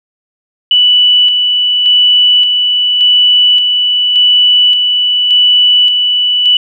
sine tone with tremolo, 2965 Hz, F#7, 3 cents sharp, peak -4 dBFS, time 0.71-6.57 s, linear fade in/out 2 ms, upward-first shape square, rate 0.87 Hz, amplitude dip 35%, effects none

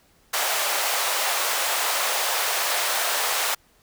pink high-pass noise, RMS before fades -24 dBFS, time 0.33-3.55 s, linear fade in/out 10 ms, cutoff 590 Hz, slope 24 dB/octave, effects pink hiss -60 dBFS RMS until 3.82 s

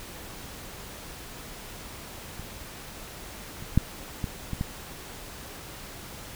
clicks, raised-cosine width 5 ms, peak -26 / -27 / -6 / -16 / -19 / -15 dBFS, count 6, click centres 2.396 / 3.625 / 3.776 / 4.242 / 4.533 / 4.611 s, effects pink hiss -42 dBFS RMS until 6.35 s

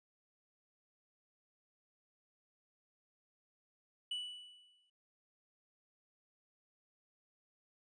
triangle tone with exponential decay, 2960 Hz, F#7, in tune, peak -34 dBFS, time 4.11-4.9 s, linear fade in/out 5 ms, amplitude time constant 170 ms, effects resampled to 22050 Hz

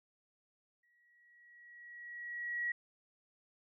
sine tone with exponential growth, 1916 Hz, A#6, 47 cents sharp, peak -32 dBFS, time 0.83-2.72 s, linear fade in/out 5 ms, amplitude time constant 410 ms, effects none

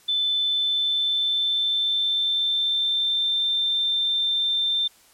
sine tone with pitch glide, 3520 to 3577 Hz, A7 to A7, 0 to +28 cents, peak -20 dBFS, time 0.08-4.88 s, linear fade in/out 10 ms, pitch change +28 cents, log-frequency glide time 0.38-3.45 s, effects white hiss -55 dBFS RMS until 5.13 s + low-pass 12000 Hz 12 dB/octave

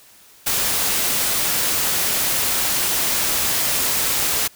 white noise, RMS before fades -20 dBFS, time 0.46-4.48 s, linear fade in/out 10 ms, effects white hiss -49 dBFS RMS until 4.55 s

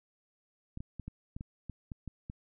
clicks, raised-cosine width 5 ms, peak -28 dBFS, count 10, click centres 0.774 / 0.805 / 0.997 / 1.08 / 1.365 / 1.409 / 1.697 / 1.918 / 2.077 / 2.299 s, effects none

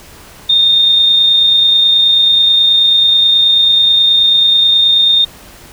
sine tone with amplitude modulation, 3654 Hz, A#7, 35 cents flat, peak -5 dBFS, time 0.49-5.25 s, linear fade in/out 10 ms, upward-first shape sine, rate 29.3 Hz, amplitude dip 25%, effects pink hiss -37 dBFS RMS until 5.72 s

